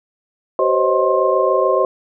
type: tone cluster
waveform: sine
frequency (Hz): 381 / 513 / 540 / 629 / 1061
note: G4 / C5 / C#5 / D#5 / C6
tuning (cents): -49 / -34 / -45 / +19 / +24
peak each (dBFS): -19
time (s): 0.59-1.85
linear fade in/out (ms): 2
effects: none